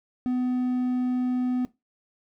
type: tone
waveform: triangle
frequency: 250.8 Hz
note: B3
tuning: 27 cents sharp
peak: -21 dBFS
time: 0.26-1.65 s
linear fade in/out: 0 ms
effects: noise-tail reverb RT60 0.2 s tail -18 dB re dry